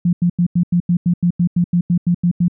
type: tone bursts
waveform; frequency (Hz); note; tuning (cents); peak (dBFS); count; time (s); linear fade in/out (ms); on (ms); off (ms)
sine; 174.61; F3; 0; -11; 15; 0.05-2.482; 5; 80; 88
effects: none